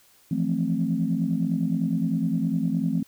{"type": "chord", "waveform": "sine", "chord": "F major seventh", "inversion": "third", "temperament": "equal with one note detuned", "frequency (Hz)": [164.81, 174.61, 218.5, 261.6], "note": ["E3", "F3", "A3", "C4"], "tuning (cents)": [0, 0, -12, 0], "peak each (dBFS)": -27, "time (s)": [0.31, 3.03], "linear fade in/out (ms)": 5, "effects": ["tanh soft clip ceiling -12 dBFS", "white hiss -58 dBFS RMS until 3.07 s"]}